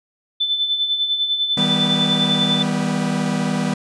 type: tone with tremolo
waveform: sine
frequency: 3520 Hz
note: A7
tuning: in tune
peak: -15 dBFS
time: 0.4-2.63 s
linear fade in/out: 10 ms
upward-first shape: sine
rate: 10 Hz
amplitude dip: 55%
type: chord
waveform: 45% pulse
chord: Eb augmented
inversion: none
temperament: equal with one note detuned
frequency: 159.48 / 196 / 246.9 Hz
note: Eb3 / G3 / B3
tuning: +43 / 0 / 0 cents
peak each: -24 / -22 / -23 dBFS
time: 1.57-3.74 s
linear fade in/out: 5 ms
effects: resampled to 22050 Hz